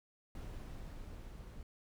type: noise with level ramp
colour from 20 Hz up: brown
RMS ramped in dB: -45 to -50 dBFS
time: 0.35-1.63 s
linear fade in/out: 2 ms
effects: none